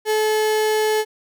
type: tone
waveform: 35% pulse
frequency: 431.1 Hz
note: A4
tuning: 35 cents flat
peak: -15 dBFS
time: 0.05-1.05 s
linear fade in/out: 50 ms
effects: none